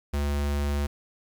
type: tone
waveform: square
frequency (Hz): 71.9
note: D2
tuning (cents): -36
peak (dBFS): -25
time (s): 0.13-0.87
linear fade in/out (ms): 10
effects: 10-bit